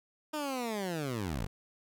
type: linear sweep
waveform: 15% pulse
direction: down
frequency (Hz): 311.1 to 42.04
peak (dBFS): -27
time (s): 0.33-1.47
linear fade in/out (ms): 10
effects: none